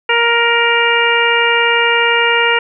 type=harmonic tone; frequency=468.7 Hz; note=A#4; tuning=9 cents sharp; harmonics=1 / 2 / 3 / 4 / 5 / 6; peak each=-17 / -17 / -17 / -17 / -17 / -17 dBFS; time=0.09-2.59 s; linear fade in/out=5 ms; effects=none